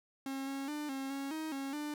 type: tone with pitch steps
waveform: 45% pulse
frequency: 270.2 / 273.3 / 298.2 / 269.4 / 275.1 / 314.9 / 273 / 297.4 Hz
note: C#4 / C#4 / D4 / C#4 / C#4 / D#4 / C#4 / D4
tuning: -44 / -24 / +27 / -49 / -13 / +21 / -26 / +22 cents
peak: -37 dBFS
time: 0.26-1.94 s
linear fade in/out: 2 ms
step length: 210 ms
effects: none